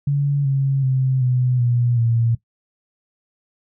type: tone with pitch steps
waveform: sine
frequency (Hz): 142.1 / 136.47 / 131.06 / 125.87 / 120.88 / 116.09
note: C#3 / C#3 / C3 / B2 / B2 / A#2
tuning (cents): +43 / -27 / +3 / +33 / -37 / -7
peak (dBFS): -15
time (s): 0.07-2.35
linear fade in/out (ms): 5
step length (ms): 380
effects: noise-tail reverb RT60 0.1 s tail -17 dB re dry